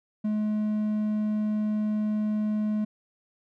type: tone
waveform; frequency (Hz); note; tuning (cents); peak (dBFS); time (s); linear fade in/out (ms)
triangle; 212.6; G#3; +41; -22; 0.24-2.85; 10
effects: none